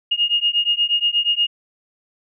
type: beating tone pair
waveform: sine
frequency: 2847 / 2855.4 Hz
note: F7 / F7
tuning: +33 / +38 cents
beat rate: 8.4 Hz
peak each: -19 dBFS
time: 0.11-1.47 s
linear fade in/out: 10 ms
effects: none